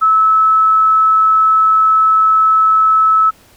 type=tone; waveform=sine; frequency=1301 Hz; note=E6; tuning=23 cents flat; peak=-7 dBFS; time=0.01-3.31 s; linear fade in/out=20 ms; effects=pink hiss -47 dBFS RMS until 3.56 s